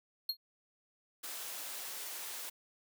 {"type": "tone with exponential decay", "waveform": "square", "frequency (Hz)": 4262, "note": "C8", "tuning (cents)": 31, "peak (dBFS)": -29, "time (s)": [0.29, 0.37], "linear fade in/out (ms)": 5, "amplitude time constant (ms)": 17}
{"type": "noise", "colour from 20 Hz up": "white", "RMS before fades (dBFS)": -43, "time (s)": [1.23, 2.5], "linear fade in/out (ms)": 10}
{"effects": ["high-pass 400 Hz 12 dB/octave"]}